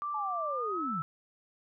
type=tone with pitch glide; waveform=sine; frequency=1174.7 to 1318.6 Hz; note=D6 to E6; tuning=0 to 0 cents; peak=-32 dBFS; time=0.02-1.02 s; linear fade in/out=0 ms; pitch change=+200 cents; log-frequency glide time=0.49-0.9 s
type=linear sweep; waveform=sine; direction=down; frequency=880 to 137.3 Hz; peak=-35 dBFS; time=0.14-1.02 s; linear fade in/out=5 ms
effects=none